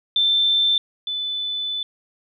sine tone pair in turn, 3552 / 3501 Hz, A7 / A7, +16 / -9 cents, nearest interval unison, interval 25 cents, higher first, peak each -15 / -23 dBFS, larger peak first, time 0.16-0.78 / 1.07-1.83 s, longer second, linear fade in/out 2 ms, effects none

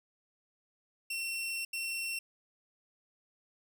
sawtooth tone bursts at uneven times, 2714 Hz, E7, 50 cents sharp, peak -31 dBFS, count 2, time 1.1-1.65 / 1.73-2.19 s, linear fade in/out 5 ms, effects none

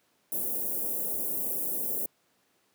white band-stop noise, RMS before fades -31 dBFS, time 0.32-2.06 s, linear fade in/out 2 ms, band 580 to 11000 Hz, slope 24 dB/octave, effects pink hiss -69 dBFS RMS until 2.74 s + high-pass 200 Hz 12 dB/octave

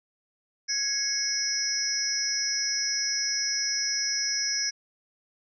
sine tone cluster, 1666 / 2183 / 5170 / 5480 / 5800 Hz, G#6 / C#7 / E8 / F8 / F#8, +5 / -27 / -34 / -34 / -35 cents, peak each -35 / -37 / -29 / -33 / -30 dBFS, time 0.68-4.71 s, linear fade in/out 20 ms, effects none

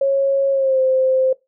sine tone with pitch glide, 548 to 522 Hz, C#5 to C5, -20 to -4 cents, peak -13 dBFS, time 0.01-1.33 s, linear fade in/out 5 ms, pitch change -84 cents, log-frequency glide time 0.51-0.8 s, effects noise-tail reverb RT60 0.2 s tail -21 dB re dry

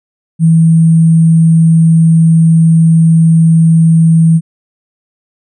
sine tone with sample-and-hold, 163.3 Hz, E3, 16 cents flat, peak -3 dBFS, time 0.39-4.41 s, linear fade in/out 50 ms, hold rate 8820 Hz, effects resampled to 32000 Hz

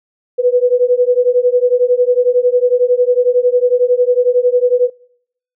sine beating tone pair, 488.9 / 499.9 Hz, B4 / B4, -18 / +21 cents, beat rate 11 Hz, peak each -12 dBFS, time 0.38-4.9 s, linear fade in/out 20 ms, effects noise-tail reverb RT60 0.7 s tail -25 dB re dry

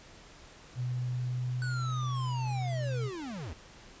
sine tone with pitch glide, 124.3 to 126.33 Hz, B2 to B2, +12 to +40 cents, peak -30 dBFS, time 0.75-3.11 s, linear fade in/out 50 ms, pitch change +28 cents, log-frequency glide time 1.03-2.5 s
square linear sweep, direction down, 1500 to 64.8 Hz, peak -38 dBFS, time 1.62-3.53 s, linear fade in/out 0 ms
effects pink hiss -53 dBFS RMS until 4 s + resampled to 16000 Hz

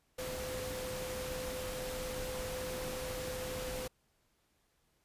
sine tone in noise, 510 Hz, C5, 44 cents flat, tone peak -40 dBFS, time 0.18-3.88 s, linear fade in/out 10 ms, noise pink, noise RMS -42 dBFS, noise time 0.18-3.88 s, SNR -1 dB, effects pink hiss -75 dBFS RMS until 5.04 s + resampled to 32000 Hz

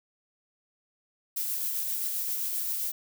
violet noise with tremolo, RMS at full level -30 dBFS, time 1.36-2.92 s, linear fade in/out 10 ms, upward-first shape sine, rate 7.6 Hz, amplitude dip 25%, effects none

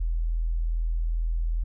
sine tone, 41.2 Hz, E1, in tune, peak -23 dBFS, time 0-1.64 s, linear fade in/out 10 ms, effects none

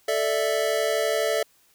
square chord, A suspended fourth, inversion none, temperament equal, 440 / 587.3 / 659.3 Hz, A4 / D5 / E5, 0 / 0 / 0 cents, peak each -27 dBFS, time 0.08-1.43 s, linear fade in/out 5 ms, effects white hiss -61 dBFS RMS until 1.74 s

